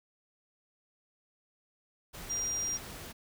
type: tone in noise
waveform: sine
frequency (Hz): 5700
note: F8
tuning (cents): +34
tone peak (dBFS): -31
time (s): 2.29-2.78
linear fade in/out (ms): 20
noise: pink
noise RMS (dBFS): -45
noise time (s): 2.13-3.13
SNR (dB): +11
effects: none